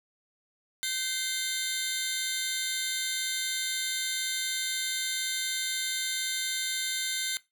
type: tone cluster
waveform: 20% pulse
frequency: 1546 / 2087 / 3644 Hz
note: G6 / C7 / A#7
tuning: -24 / -5 / -40 cents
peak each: -32 / -29 / -26 dBFS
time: 0.83-7.37 s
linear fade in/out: 0 ms
effects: noise-tail reverb RT60 0.2 s tail -17 dB re dry